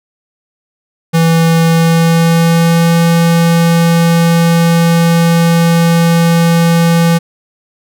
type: tone with pitch glide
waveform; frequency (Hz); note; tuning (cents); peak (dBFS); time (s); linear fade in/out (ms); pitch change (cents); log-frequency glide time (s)
square; 164.9 to 167.88; E3 to E3; +1 to +32; -7; 1.13-7.19; 20; +31; 1.71-2.96
effects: none